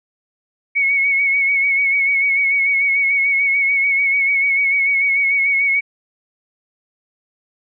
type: tone with vibrato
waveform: sine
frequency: 2217 Hz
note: C#7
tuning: in tune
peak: -13 dBFS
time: 0.75-5.81 s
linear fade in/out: 20 ms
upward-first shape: sine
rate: 6.8 Hz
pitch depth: 39 cents each way
effects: none